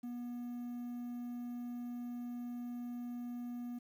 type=tone with quantisation; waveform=triangle; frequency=242.2 Hz; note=B3; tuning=34 cents flat; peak=-38 dBFS; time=0.03-3.79 s; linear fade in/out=10 ms; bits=11; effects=none